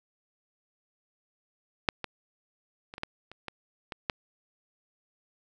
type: clicks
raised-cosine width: 0.3 ms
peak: -6 / -17 / -26 / -24 / -15 / -29 / -20 / -20 / -11 dBFS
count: 9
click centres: 1.888 / 2.043 / 2.939 / 2.981 / 3.034 / 3.316 / 3.483 / 3.922 / 4.098 s
effects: none